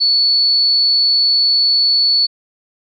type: tone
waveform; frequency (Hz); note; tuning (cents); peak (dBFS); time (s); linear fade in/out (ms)
sine; 4435; C#8; 0; -10; 0-2.27; 20
effects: none